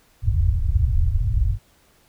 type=low-pass noise; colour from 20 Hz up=white; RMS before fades=-19 dBFS; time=0.22-1.59 s; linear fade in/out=50 ms; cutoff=110 Hz; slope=48 dB/octave; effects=pink hiss -58 dBFS RMS until 2.08 s